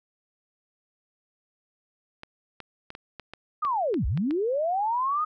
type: clicks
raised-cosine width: 0.3 ms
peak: -23 dBFS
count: 10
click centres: 2.234 / 2.603 / 2.904 / 2.951 / 3.197 / 3.336 / 3.65 / 3.942 / 4.175 / 4.309 s
type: linear two-way sweep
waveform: sine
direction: down then up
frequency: 1265 to 46.24 to 1265 Hz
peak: -23 dBFS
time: 3.62-5.25 s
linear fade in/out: 10 ms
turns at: 4.06 s
effects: none